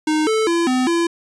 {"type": "tone with pitch steps", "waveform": "square", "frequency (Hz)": [308.7, 438.7, 338.8, 254.8, 338.6], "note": ["D#4", "A4", "E4", "C4", "E4"], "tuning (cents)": [-14, -5, 48, -46, 46], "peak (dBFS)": -16, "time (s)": [0.07, 1.07], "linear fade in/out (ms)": 5, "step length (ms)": 200, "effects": ["resampled to 22050 Hz"]}